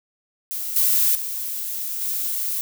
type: noise with level steps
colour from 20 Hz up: violet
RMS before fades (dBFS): -28 / -18 / -28 / -25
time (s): 0.51-2.61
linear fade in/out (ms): 0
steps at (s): 0.76 / 1.15 / 2.01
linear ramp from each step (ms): 2
effects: none